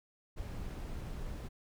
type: noise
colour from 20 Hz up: brown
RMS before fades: -41 dBFS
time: 0.36-1.49 s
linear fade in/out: 20 ms
effects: none